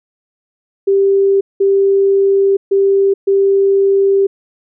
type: tone bursts at uneven times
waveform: sine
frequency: 393.1 Hz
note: G4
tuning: 5 cents sharp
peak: -8 dBFS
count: 4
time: 0.87-1.41 / 1.6-2.57 / 2.71-3.14 / 3.27-4.27 s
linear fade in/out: 10 ms
effects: none